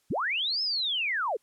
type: linear two-way sweep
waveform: sine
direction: up then down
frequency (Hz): 73.3 to 5274 to 370.8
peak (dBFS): -26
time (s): 0.1-1.37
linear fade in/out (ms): 10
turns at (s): 0.62
effects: white hiss -70 dBFS RMS until 1.42 s + low-pass 12000 Hz 12 dB/octave